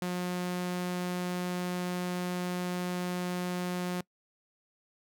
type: tone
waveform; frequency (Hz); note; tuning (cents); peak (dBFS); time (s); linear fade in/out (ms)
sawtooth; 179.3; F3; +46; -27; 0.02-4.01; 2
effects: noise-tail reverb RT60 0.1 s tail -24 dB re dry